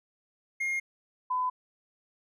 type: tone pair in turn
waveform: triangle / sine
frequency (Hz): 2134 / 1007.1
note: C7 / B5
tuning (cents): +34 / +34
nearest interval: octave + minor second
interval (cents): 1300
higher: first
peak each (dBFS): -26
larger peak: neither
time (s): 0.6-0.8 / 1.3-1.5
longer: neither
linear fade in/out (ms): 10
effects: none